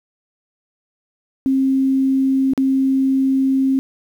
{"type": "tone with dropouts", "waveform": "sine", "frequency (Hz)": 267, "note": "C4", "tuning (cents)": 35, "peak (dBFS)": -13, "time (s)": [1.46, 3.79], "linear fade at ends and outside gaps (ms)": 0, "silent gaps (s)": [2.535, 2.577], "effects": ["8-bit"]}